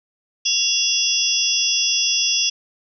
sine tone cluster, 2774 / 3373 / 4983 / 5480 / 5870 Hz, F7 / G#7 / D#8 / F8 / F#8, -12 / +26 / +2 / -34 / -15 cents, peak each -23 dBFS, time 0.45-2.5 s, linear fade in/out 10 ms, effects none

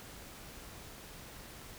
silence, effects pink hiss -50 dBFS RMS until 1.78 s

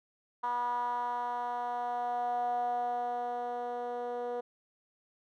10% pulse tone with band-pass filter sweep, 242.8 Hz, B3, 29 cents flat, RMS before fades -34 dBFS, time 0.43-4.41 s, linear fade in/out 10 ms, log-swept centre 1000 to 550 Hz, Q 6, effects none

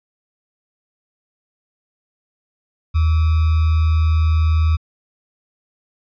sine tone with sample-and-hold, 79.8 Hz, D#2, 44 cents sharp, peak -12 dBFS, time 2.94-4.77 s, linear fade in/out 20 ms, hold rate 1225 Hz, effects resampled to 11025 Hz

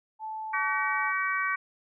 sine tone with pitch glide, 873 to 863.5 Hz, A5 to A5, -14 to -33 cents, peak -33 dBFS, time 0.19-1.13 s, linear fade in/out 50 ms, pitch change -19 cents, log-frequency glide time 0.48-0.93 s
harmonic tone, 380 Hz, F#4, 46 cents sharp, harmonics 3 / 4 / 5 / 6, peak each -30 / -31 / -32 / -33 dBFS, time 0.53-1.56 s, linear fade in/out 10 ms
effects none

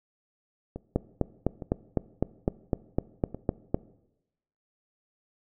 two click trains, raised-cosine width 2 ms, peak -10 / -22 dBFS, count 12 / 4, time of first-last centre 0.96-3.745 / 0.76-3.346 s, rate 3.95 / 1.16 Hz, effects noise-tail reverb RT60 0.9 s tail -20 dB re dry

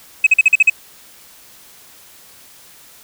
sine tone bursts, 2551 Hz, D#7, 43 cents sharp, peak -3 dBFS, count 7, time 0.24-0.699 s, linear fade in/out 5 ms, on 27 ms, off 45 ms, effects tanh soft clip ceiling -4 dBFS + white hiss -44 dBFS RMS until 3.03 s

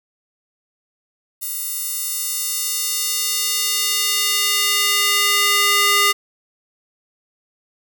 square tone with high-pass filter sweep, 405.6 Hz, G#4, 41 cents flat, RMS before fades -19 dBFS, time 1.41-6.13 s, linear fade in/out 20 ms, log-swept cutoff 11000 to 1400 Hz, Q 0.81, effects none

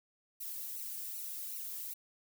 violet noise with flanger, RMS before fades -42 dBFS, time 0.4-1.94 s, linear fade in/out 10 ms, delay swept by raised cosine 0.58 to 2.08 ms, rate 2.6 Hz, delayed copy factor -0.85, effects none

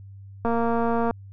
click train, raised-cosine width 1 ms, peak -12 dBFS, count 154, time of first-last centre 0.45-1.109 s, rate 232 Hz, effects added 98 Hz sine -40 dBFS peak until 1.32 s

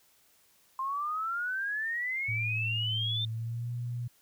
sine exponential sweep, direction up, 1046.5 to 3616 Hz, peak -30 dBFS, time 0.79-3.25 s, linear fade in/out 2 ms
sine tone with pitch glide, 111.2 to 120.57 Hz, A2 to B2, +19 to -41 cents, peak -32 dBFS, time 2.28-4.08 s, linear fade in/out 10 ms, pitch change +140 cents, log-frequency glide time 3.28-3.71 s
effects white hiss -65 dBFS RMS until 4.21 s

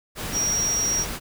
sine tone in noise, 5680 Hz, F8, 28 cents sharp, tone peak -21 dBFS, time 0.32-1.06 s, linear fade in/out 50 ms, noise pink, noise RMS -31 dBFS, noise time 0.15-1.2 s, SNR +7 dB, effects none

